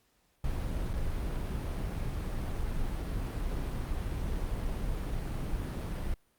brown noise with dropouts, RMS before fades -33 dBFS, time 0.44-6.14 s, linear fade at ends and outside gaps 2 ms, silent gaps 0.933-0.937 s, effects pink hiss -71 dBFS RMS until 6.38 s + Opus 48 kbps

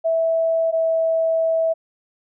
sine tone pair in turn, 655 / 651.8 Hz, E5 / E5, -11 / -20 cents, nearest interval unison, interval 9 cents, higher first, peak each -16 dBFS, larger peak neither, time 0.04-0.72 / 0.72-1.74 s, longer second, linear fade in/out 20 ms, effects none

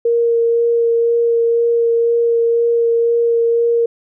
sine tone with vibrato, 466.2 Hz, A#4, in tune, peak -11 dBFS, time 0.05-3.86 s, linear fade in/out 5 ms, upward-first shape sine, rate 2 Hz, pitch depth 10 cents each way, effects none

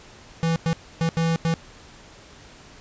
square tone bursts at uneven times, 164.81 Hz, E3, in tune, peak -20 dBFS, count 5, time 0.43-0.56 / 0.66-0.73 / 1.01-1.09 / 1.17-1.36 / 1.45-1.54 s, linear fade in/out 0 ms, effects pink hiss -47 dBFS RMS until 2.8 s + resampled to 16000 Hz

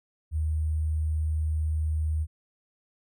sine tone with sample-and-hold, 77.78 Hz, D#2, in tune, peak -24 dBFS, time 0.31-2.27 s, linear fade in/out 50 ms, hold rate 8820 Hz, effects none

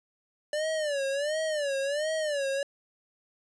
square tone with vibrato, 587.3 Hz, D5, in tune, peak -28 dBFS, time 0.53-2.63 s, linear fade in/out 2 ms, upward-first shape sine, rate 1.4 Hz, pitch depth 140 cents each way, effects resampled to 22050 Hz

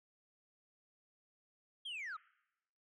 sine linear sweep, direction down, 3325 to 1182 Hz, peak -39 dBFS, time 1.85-2.17 s, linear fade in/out 10 ms, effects noise-tail reverb RT60 0.9 s tail -24 dB re dry + tanh soft clip ceiling -40 dBFS

